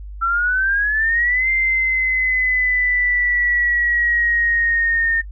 sine exponential two-way sweep, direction up then down, 1338 to 2091 to 1824 Hz, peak -15 dBFS, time 0.21-5.22 s, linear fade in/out 20 ms, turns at 1.49 s, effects noise-tail reverb RT60 0.1 s tail -22 dB re dry + added 50 Hz sine -30 dBFS peak until 5.31 s

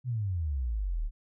sine exponential sweep, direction down, 130.81 to 34.65 Hz, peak -28 dBFS, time 0.04-1.11 s, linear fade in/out 50 ms, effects none

